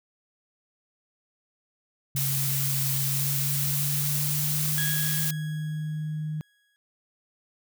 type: tone with pitch glide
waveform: sine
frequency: 136.5 to 154.1 Hz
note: C#3 to D#3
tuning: -26 to -16 cents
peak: -28 dBFS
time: 2.15-6.41 s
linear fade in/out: 0 ms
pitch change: +210 cents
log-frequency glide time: 3.03-5.33 s
type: noise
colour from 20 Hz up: blue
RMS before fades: -28 dBFS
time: 2.16-5.31 s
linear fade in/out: 5 ms
type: tone with exponential decay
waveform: 30% pulse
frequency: 1661.2 Hz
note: G#6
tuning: in tune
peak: -26 dBFS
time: 4.78-6.76 s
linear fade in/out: 0 ms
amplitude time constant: 430 ms
effects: none

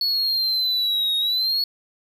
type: linear two-way sweep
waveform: triangle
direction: down then up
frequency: 4398 to 3740 to 4398 Hz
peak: -18 dBFS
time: 0.01-1.64 s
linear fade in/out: 2 ms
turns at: 1.17 s
effects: 9-bit

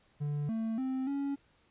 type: tone with pitch steps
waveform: triangle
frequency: 146.4 / 223.7 / 261.6 / 279.6 Hz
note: D3 / A3 / C4 / C#4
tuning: -5 / +29 / 0 / +15 cents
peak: -29 dBFS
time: 0.2-1.36 s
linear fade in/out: 20 ms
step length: 290 ms
effects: pink hiss -68 dBFS RMS until 1.7 s + resampled to 8000 Hz

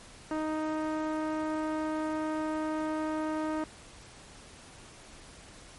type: tone with low-pass filter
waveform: sawtooth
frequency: 311.1 Hz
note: D#4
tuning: in tune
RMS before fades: -32 dBFS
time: 0.31-3.64 s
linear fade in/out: 2 ms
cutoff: 1300 Hz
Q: 1.2
effects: pink hiss -51 dBFS RMS until 5.78 s + MP3 48 kbps

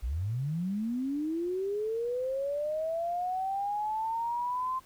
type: linear sweep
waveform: sine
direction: up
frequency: 51.5 to 1046.5 Hz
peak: -29 dBFS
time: 0.02-4.8 s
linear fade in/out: 20 ms
effects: pink hiss -59 dBFS RMS until 4.85 s

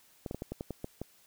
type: clicks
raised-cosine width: 2 ms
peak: -23 dBFS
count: 9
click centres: 0.262 / 0.311 / 0.346 / 0.421 / 0.52 / 0.609 / 0.707 / 0.844 / 1.016 s
effects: white hiss -63 dBFS RMS until 1.26 s

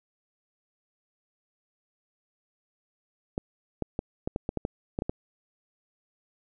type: clicks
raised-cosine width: 2 ms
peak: -15 dBFS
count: 11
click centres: 3.379 / 3.823 / 3.991 / 4.275 / 4.361 / 4.491 / 4.573 / 4.651 / 4.989 / 5.021 / 5.095 s
effects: none

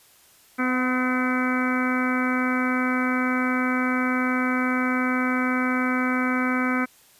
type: harmonic tone with a mistuned harmonic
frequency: 254.1 Hz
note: B3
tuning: 49 cents sharp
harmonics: 1 / 2 / 3 / 4 / 5 / 6 / 7 / 8 / 9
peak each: -23 / -33 / -36 / -34 / -29 / -29 / -40 / -33 / -32 dBFS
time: 0.58-6.86 s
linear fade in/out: 20 ms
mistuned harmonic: 3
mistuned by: -29 cents
effects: white hiss -55 dBFS RMS until 7.19 s + resampled to 32000 Hz

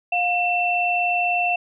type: tone pair together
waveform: sine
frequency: 711.4 / 2686 Hz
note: F5 / E7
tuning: +32 / +32 cents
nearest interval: octave + major seventh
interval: 2300 cents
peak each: -21 dBFS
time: 0.12-1.56 s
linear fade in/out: 5 ms
effects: none

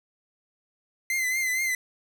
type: tone with vibrato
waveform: 45% pulse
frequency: 2060 Hz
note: C7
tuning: 28 cents flat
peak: -24 dBFS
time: 1.1-1.75 s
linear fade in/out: 2 ms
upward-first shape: triangle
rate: 4.3 Hz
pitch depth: 62 cents each way
effects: none

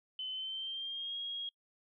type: tone with pitch glide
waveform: sine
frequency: 3043 to 3280 Hz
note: F#7 to G#7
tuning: +48 to -22 cents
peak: -37 dBFS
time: 0.19-1.49 s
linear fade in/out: 2 ms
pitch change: +130 cents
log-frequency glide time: 0.31-1.17 s
effects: noise-tail reverb RT60 0.1 s tail -26 dB re dry

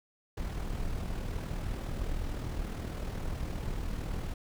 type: noise with amplitude modulation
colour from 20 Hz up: brown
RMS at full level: -33 dBFS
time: 0.37-4.34 s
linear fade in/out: 5 ms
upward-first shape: sine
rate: 39.6 Hz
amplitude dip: 45%
effects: none

